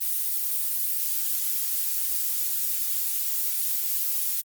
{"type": "noise", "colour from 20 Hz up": "violet", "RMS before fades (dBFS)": -26, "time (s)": [0, 4.42], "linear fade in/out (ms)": 20, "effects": ["Opus 24 kbps"]}